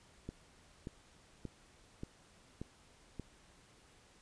click train, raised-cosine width 3 ms, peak -29 dBFS, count 6, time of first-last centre 0.29-3.197 s, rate 1.72 Hz, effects pink hiss -64 dBFS RMS until 4.21 s + resampled to 22050 Hz

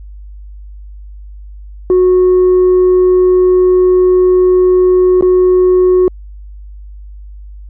sine tone with dropouts, 366.2 Hz, F#4, 18 cents flat, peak -3 dBFS, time 1.9-6.08 s, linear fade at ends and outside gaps 1 ms, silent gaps 5.21-5.224 s, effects tanh soft clip ceiling -4 dBFS + added 50 Hz sine -28 dBFS peak until 7.69 s

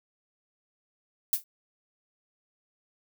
violet noise with exponential decay, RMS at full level -20 dBFS, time 1.33-1.44 s, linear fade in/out 1 ms, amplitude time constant 22 ms, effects none

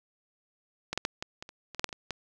clicks, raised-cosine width 0.2 ms, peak -15 / -11 / -10 / -17 / -22 / -28 / -26 / -15 / -8 / -27 / -20 / -16 dBFS, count 12, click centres 0.93 / 0.976 / 1.051 / 1.225 / 1.425 / 1.491 / 1.747 / 1.795 / 1.843 / 1.891 / 1.928 / 2.107 s, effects none

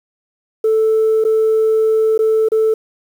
sine tone with dropouts, 440 Hz, A4, in tune, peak -9 dBFS, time 0.64-2.74 s, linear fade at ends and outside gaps 5 ms, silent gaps 1.241-1.249 / 2.178-2.19 / 2.487-2.518 s, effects tanh soft clip ceiling -8 dBFS + 7-bit

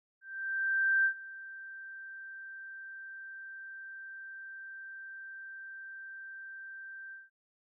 sine tone with ADSR envelope, 1568 Hz, G6, in tune, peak -23 dBFS, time 0.21-7.3 s, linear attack 840 ms, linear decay 84 ms, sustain -20 dB, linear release 180 ms, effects none

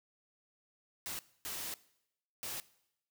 white noise bursts at uneven times, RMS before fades -41 dBFS, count 3, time 1.06-1.19 / 1.45-1.74 / 2.43-2.6 s, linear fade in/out 0 ms, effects noise-tail reverb RT60 0.8 s tail -20 dB re dry

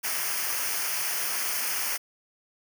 white noise with comb filter, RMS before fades -29 dBFS, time 0.03-1.98 s, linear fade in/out 20 ms, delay 0.26 ms, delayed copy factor -0.75, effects none

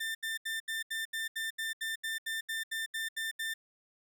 30% pulse tone bursts, 1791 Hz, A6, 30 cents sharp, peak -31 dBFS, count 16, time 0-3.54 s, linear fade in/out 10 ms, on 150 ms, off 76 ms, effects 12-bit

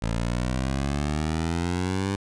15% pulse exponential sweep, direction up, 55 to 100 Hz, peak -18 dBFS, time 0.02-2.16 s, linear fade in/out 5 ms, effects resampled to 22050 Hz

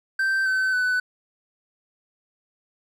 triangle tone with pitch steps, 1560 / 1528.8 / 1498.2 Hz, G6 / G6 / F#6, -9 / -44 / +21 cents, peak -18 dBFS, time 0.19-1 s, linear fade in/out 5 ms, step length 270 ms, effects none

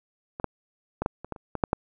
clicks, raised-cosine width 1 ms, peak -21 / -11 / -13 / -10 / -23 / -18 / -29 / -16 / -7 / -8 dBFS, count 10, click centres 0.399 / 0.443 / 1.02 / 1.061 / 1.246 / 1.323 / 1.362 / 1.553 / 1.638 / 1.731 s, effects none

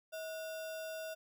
sine tone with sample-and-hold, 640 Hz, D#5, 49 cents sharp, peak -40 dBFS, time 0.12-1.15 s, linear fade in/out 20 ms, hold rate 2100 Hz, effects none

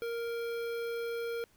square tone with notch filter, 466.5 Hz, A#4, 1 cent sharp, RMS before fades -36 dBFS, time 0.02-1.44 s, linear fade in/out 0 ms, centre 7400 Hz, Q 0.65, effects pink hiss -66 dBFS RMS until 1.56 s

